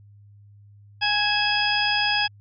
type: harmonic tone with a mistuned harmonic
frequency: 830.6 Hz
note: G#5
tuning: in tune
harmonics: 1 / 2 / 3 / 4 / 6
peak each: -26 / -26 / -26 / -26 / -26 dBFS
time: 1.01-2.28 s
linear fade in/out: 20 ms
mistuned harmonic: 3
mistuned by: +68 cents
effects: added 102 Hz sine -47 dBFS peak until 2.4 s